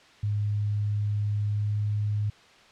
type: tone with pitch glide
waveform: sine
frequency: 103.83 to 104.49 Hz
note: G#2 to G#2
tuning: 0 to +11 cents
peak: -24 dBFS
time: 0.23-2.3 s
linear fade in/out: 5 ms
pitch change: +11 cents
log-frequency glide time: 1.46-1.75 s
effects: white hiss -54 dBFS RMS until 2.71 s + low-pass 4000 Hz 12 dB/octave